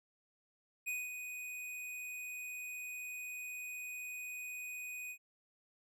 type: tone with ADSR envelope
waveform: square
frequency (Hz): 2489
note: D#7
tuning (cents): 0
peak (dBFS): -36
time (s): 0.86-5.18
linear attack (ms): 21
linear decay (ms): 210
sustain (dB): -7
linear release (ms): 74
effects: none